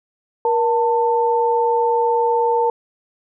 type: tone pair together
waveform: sine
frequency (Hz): 473.2 / 892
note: A#4 / A5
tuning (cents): +26 / +23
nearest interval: major seventh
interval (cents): 1097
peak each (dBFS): -17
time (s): 0.45-2.7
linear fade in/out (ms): 2
effects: none